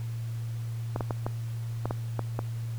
clicks, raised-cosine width 1 ms, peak -16 dBFS, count 8, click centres 0.961 / 1.008 / 1.108 / 1.265 / 1.856 / 1.909 / 2.193 / 2.391 s, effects added 115 Hz sine -31 dBFS peak until 2.78 s + pink hiss -52 dBFS RMS until 2.78 s

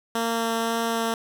10% pulse tone with vibrato, 228.8 Hz, A#3, 32 cents flat, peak -15 dBFS, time 0.15-1.14 s, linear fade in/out 2 ms, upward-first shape sine, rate 1.9 Hz, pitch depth 8 cents each way, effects none

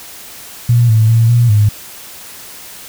sine tone with pitch steps, 119.4 / 110.4 / 114.3 / 119.5 / 104.9 Hz, A#2 / A2 / A#2 / A#2 / G#2, +42 / +6 / -34 / +43 / +18 cents, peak -6 dBFS, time 0.69-1.69 s, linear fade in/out 5 ms, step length 200 ms, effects white hiss -33 dBFS RMS until 2.88 s

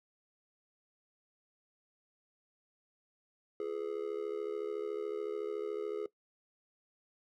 triangle tone with amplitude modulation, 419.7 Hz, G#4, 18 cents sharp, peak -29 dBFS, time 3.6-6.06 s, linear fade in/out 2 ms, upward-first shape sine, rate 73.8 Hz, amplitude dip 90%, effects noise-tail reverb RT60 0.1 s tail -19 dB re dry

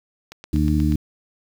click train, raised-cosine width 0.2 ms, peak -20 dBFS, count 6, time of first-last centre 0.32-0.922 s, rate 8.3 Hz
harmonic tone, 75.6 Hz, D#2, 49 cents flat, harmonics 1 / 2 / 3 / 4, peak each -20 / -22 / -23 / -22 dBFS, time 0.53-0.96 s, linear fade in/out 5 ms
effects 7-bit

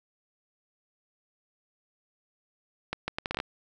accelerating click train, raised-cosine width 0.3 ms, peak -14 dBFS, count 9, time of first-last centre 2.93-3.401 s, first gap 150 ms, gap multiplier 0.7, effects none

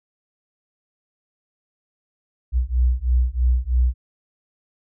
sine beating tone pair, 60.4 / 63.5 Hz, B1 / B1, -38 / +49 cents, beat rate 3.1 Hz, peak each -19 dBFS, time 2.52-3.94 s, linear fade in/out 50 ms, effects none

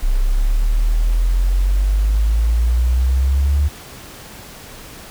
sine exponential sweep, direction up, 32.13 to 73.42 Hz, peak -12 dBFS, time 0.02-3.69 s, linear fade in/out 20 ms, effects pink hiss -37 dBFS RMS until 5.1 s

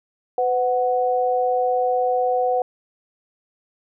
sine tone pair together, 504 / 740 Hz, B4 / F#5, +35 / 0 cents, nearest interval perfect fifth, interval 665 cents, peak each -20 dBFS, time 0.38-2.62 s, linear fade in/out 2 ms, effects none

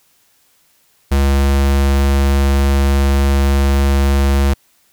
square tone, 69.1 Hz, C#2, 5 cents flat, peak -11 dBFS, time 1.11-4.54 s, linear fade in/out 10 ms, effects white hiss -56 dBFS RMS until 4.92 s

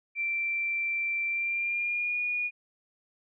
sine tone with pitch glide, 2349 to 2446 Hz, D7 to D#7, 0 to -30 cents, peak -27 dBFS, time 0.15-2.51 s, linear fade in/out 50 ms, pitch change +70 cents, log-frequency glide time 1.27-2.2 s, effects none

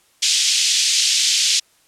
white band-pass noise, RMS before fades -17 dBFS, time 0.22-1.6 s, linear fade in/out 10 ms, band 2800 to 6900 Hz, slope 24 dB/octave, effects white hiss -57 dBFS RMS until 1.87 s + low-pass 11000 Hz 12 dB/octave

